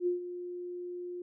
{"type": "tone with ADSR envelope", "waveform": "sine", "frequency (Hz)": 355, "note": "F4", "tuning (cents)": 28, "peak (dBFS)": -25, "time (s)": [0, 1.22], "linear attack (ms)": 67, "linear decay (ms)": 130, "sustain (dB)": -12, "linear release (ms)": 3, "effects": []}